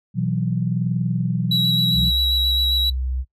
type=chord; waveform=sine; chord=B suspended fourth; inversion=none; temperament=just; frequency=123.47 / 164.63 / 185.21 Hz; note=B2 / E3 / F#3; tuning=0 / -2 / +2 cents; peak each=-23 dBFS; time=0.14-2.12 s; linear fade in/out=50 ms
type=tone with vibrato; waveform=triangle; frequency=3895 Hz; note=B7; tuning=25 cents flat; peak=-16 dBFS; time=1.51-2.9 s; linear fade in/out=5 ms; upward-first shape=square; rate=7.5 Hz; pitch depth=11 cents each way
type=tone; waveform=sine; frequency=64.1 Hz; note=C2; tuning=35 cents flat; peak=-21 dBFS; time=1.93-3.25 s; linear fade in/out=50 ms
effects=noise-tail reverb RT60 0.1 s tail -19 dB re dry + tanh soft clip ceiling -6 dBFS